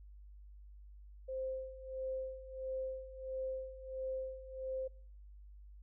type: tone with tremolo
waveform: sine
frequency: 523.3 Hz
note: C5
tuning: in tune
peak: -36 dBFS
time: 1.28-4.88 s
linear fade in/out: 10 ms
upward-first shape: sine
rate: 1.5 Hz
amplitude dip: 80%
effects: noise-tail reverb RT60 0.6 s tail -26 dB re dry + added 50 Hz sine -52 dBFS peak until 5.82 s